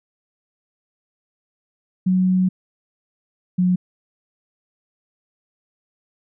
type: tone pair in turn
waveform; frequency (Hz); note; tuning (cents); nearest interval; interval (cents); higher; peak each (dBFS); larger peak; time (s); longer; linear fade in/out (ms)
sine; 185 / 181.3; F#3 / F#3; 0 / -35; unison; 35; first; -14; neither; 2.06-2.49 / 3.58-3.76; first; 10
effects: none